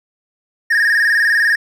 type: tone with vibrato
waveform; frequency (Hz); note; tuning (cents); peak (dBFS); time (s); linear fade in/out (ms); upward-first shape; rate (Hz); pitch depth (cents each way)
triangle; 1745; A6; -15; -9; 0.7-1.56; 10; square; 20; 85
effects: none